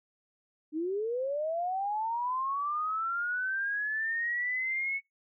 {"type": "linear sweep", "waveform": "sine", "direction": "up", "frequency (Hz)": [296.3, 2217], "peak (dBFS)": -29, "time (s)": [0.72, 5.01], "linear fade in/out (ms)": 50, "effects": ["noise-tail reverb RT60 0.2 s tail -26 dB re dry"]}